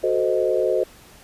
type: chord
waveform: sine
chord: F# diminished seventh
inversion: none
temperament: equal with one note detuned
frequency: 370 / 440 / 517.5 / 622.3 Hz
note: F#4 / A4 / C5 / Eb5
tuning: 0 / 0 / -19 / 0 cents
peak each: -23 / -24 / -22 / -24 dBFS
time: 0.03-0.84 s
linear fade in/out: 10 ms
effects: pink hiss -48 dBFS RMS until 1.23 s + resampled to 32000 Hz